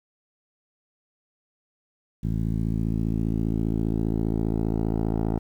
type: tone with low-pass filter sweep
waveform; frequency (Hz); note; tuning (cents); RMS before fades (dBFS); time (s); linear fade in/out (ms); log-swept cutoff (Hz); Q
10% pulse; 55; A1; 0; -25; 2.23-5.39; 10; 180 to 640; 1.2
effects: 9-bit